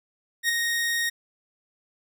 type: tone with ADSR envelope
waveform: sawtooth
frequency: 1864.7 Hz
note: A#6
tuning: in tune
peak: -15 dBFS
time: 0.43-1.1 s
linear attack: 61 ms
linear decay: 5 ms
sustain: -5 dB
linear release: 14 ms
effects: none